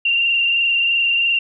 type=tone with frequency modulation; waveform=sine; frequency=2768 Hz; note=F7; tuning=16 cents flat; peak=-14 dBFS; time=0.05-1.39 s; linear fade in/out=5 ms; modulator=23 Hz; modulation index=2.2; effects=none